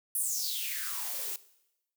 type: noise with high-pass filter sweep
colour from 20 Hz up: blue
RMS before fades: -34 dBFS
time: 0.15-1.36 s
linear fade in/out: 2 ms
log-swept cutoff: 11000 to 330 Hz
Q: 6
effects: noise-tail reverb RT60 0.9 s tail -18 dB re dry